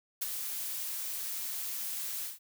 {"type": "noise with ADSR envelope", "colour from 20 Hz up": "blue", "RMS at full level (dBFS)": -31, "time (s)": [0.21, 2.39], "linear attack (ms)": 13, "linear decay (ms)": 20, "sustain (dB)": -6, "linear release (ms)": 150, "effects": []}